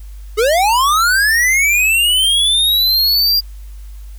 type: linear sweep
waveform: square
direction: up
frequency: 405 to 4832 Hz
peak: -11 dBFS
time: 0.37-3.41 s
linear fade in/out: 20 ms
effects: added 50 Hz sine -29 dBFS peak until 4.18 s + white hiss -50 dBFS RMS until 4.18 s